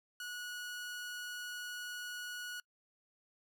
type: tone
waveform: sawtooth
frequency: 1461 Hz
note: F#6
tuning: 22 cents flat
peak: -38 dBFS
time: 0.2-2.6 s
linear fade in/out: 2 ms
effects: noise-tail reverb RT60 0.1 s tail -25 dB re dry